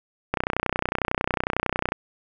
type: click train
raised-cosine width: 0.5 ms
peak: -7 dBFS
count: 50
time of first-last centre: 0.34-1.921 s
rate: 31 Hz
effects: none